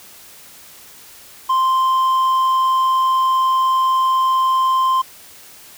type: tone with hard clipping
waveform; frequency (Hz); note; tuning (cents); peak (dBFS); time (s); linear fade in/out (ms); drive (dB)
sine; 1045; C6; -2; -14; 1.49-5.02; 10; 3
effects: white hiss -42 dBFS RMS until 5.77 s